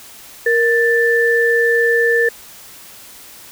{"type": "tone pair together", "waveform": "sine", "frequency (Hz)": [467.8, 1766], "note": ["A#4", "A6"], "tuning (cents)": [6, 6], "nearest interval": "octave + major seventh", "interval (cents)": 2300, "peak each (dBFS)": -14, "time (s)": [0.46, 2.29], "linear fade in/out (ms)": 5, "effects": ["white hiss -39 dBFS RMS until 3.51 s"]}